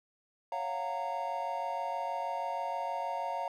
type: chord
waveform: triangle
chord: Gb major seventh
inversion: second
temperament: just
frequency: 555 / 693.7 / 740 / 925 Hz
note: Db5 / F5 / Gb5 / Bb5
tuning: +2 / -12 / 0 / -14 cents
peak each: -39 / -36 / -38 / -34 dBFS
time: 0.52-3.48 s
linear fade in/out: 2 ms
effects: none